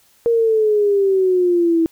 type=exponential sweep; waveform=sine; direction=down; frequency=470.6 to 324.7 Hz; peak=-12 dBFS; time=0.26-1.86 s; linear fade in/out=0 ms; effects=white hiss -55 dBFS RMS until 1.91 s